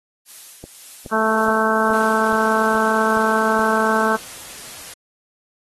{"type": "noise with tremolo", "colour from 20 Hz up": "blue", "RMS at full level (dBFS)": -37, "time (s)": [0.25, 2.15], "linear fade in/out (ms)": 50, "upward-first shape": "triangle", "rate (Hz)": 1.9, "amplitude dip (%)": 50}
{"type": "click train", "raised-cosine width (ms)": 2, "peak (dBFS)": -21, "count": 8, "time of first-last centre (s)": [0.64, 3.594], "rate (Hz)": 2.37}
{"type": "harmonic tone", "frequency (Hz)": 220, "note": "A3", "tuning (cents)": 0, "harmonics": [1, 2, 3, 4, 5, 6, 7], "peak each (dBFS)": [-23, -23, -23, -23, -23, -23, -23], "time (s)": [1.11, 4.17], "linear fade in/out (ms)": 20}
{"type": "noise", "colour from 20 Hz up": "white", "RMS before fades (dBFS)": -36, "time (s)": [1.93, 4.94], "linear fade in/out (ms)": 5}
{"effects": ["AAC 32 kbps"]}